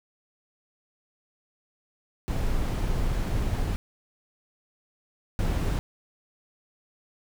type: noise bursts at uneven times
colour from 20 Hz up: brown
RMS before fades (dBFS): -26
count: 2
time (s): 2.28-3.76 / 5.39-5.79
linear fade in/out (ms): 0
effects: none